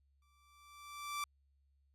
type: tone with exponential growth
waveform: sawtooth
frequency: 1168 Hz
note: D6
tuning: 10 cents flat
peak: -32 dBFS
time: 0.22-1.24 s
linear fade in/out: 2 ms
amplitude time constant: 220 ms
effects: added 69 Hz sine -70 dBFS peak until 1.94 s + resampled to 32000 Hz